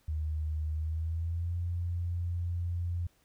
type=tone with pitch glide; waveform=sine; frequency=77.4 to 86.88 Hz; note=D#2 to F2; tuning=-9 to -8 cents; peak=-30 dBFS; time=0.08-3.07 s; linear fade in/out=5 ms; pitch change=+201 cents; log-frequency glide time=0.73-1.56 s; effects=pink hiss -69 dBFS RMS until 3.24 s